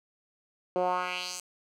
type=tone with band-pass filter sweep; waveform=10% pulse; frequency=180.6 Hz; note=F#3; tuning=42 cents flat; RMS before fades=-31 dBFS; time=0.76-1.4 s; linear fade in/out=0 ms; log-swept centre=460 to 8000 Hz; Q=2.2; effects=none